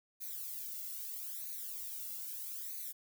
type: noise with flanger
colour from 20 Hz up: violet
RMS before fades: -43 dBFS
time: 0.2-2.93 s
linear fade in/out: 20 ms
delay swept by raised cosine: 0.47 to 1.47 ms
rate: 0.78 Hz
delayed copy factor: +0.85
effects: none